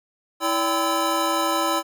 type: tone cluster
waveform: square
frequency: 327.7 / 574 / 786 / 1015 / 1308 Hz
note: E4 / D5 / G5 / B5 / E6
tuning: -10 / -40 / +4 / +47 / -14 cents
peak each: -28 / -28 / -30 / -26 / -27 dBFS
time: 0.4-1.83 s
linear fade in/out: 50 ms
effects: none